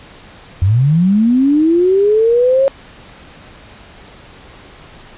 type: linear sweep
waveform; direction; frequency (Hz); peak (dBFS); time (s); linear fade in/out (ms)
sine; up; 86.7 to 550; -8; 0.62-2.68; 0
effects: pink hiss -39 dBFS RMS until 5.17 s + resampled to 8000 Hz